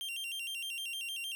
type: tone with vibrato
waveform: 45% pulse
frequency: 2960 Hz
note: F#7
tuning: in tune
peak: -37 dBFS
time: 0.01-1.35 s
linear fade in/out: 0 ms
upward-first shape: square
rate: 6.5 Hz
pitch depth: 120 cents each way
effects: none